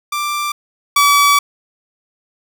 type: tone pair in turn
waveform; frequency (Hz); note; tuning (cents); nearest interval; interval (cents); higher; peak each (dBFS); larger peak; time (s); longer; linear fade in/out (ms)
sawtooth; 1179 / 1145.4; D6 / D6; +6 / -44; minor second; 50; first; -14 / -5; second; 0.12-0.52 / 0.96-1.39; second; 5
effects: none